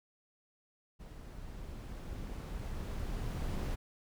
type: noise with level ramp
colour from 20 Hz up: brown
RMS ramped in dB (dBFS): -48 to -35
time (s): 0.99-3.76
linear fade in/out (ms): 20
effects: none